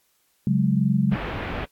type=chord; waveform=sine; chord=C# suspended fourth; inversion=none; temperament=equal; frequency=138.59 / 185 / 207.7 Hz; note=C#3 / F#3 / G#3; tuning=0 / 0 / 0 cents; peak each=-22 dBFS; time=0.47-1.16 s; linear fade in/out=2 ms
type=low-pass noise; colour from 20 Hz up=pink; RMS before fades=-30 dBFS; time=1.11-1.66 s; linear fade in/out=20 ms; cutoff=2700 Hz; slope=24 dB/octave
effects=white hiss -66 dBFS RMS until 1.71 s + AAC 64 kbps